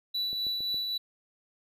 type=tone with tremolo; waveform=triangle; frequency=3951 Hz; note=B7; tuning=in tune; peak=-26 dBFS; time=0.14-0.98 s; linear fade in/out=10 ms; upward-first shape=triangle; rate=3.8 Hz; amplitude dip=35%
type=click train; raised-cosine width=2 ms; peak=-34 dBFS; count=4; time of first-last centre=0.33-0.744 s; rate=7.25 Hz
effects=none